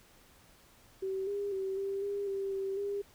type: tone with pitch steps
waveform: sine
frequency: 383.4 / 404.2 / 384.4 / 393.1 / 403 / 391.7 / 388.3 / 403.1 Hz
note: G4 / G#4 / G4 / G4 / G4 / G4 / G4 / G4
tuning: -38 / -47 / -34 / +5 / +48 / -1 / -16 / +48 cents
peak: -32 dBFS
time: 1.02-3.02 s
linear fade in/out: 10 ms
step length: 250 ms
effects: pink hiss -61 dBFS RMS until 3.14 s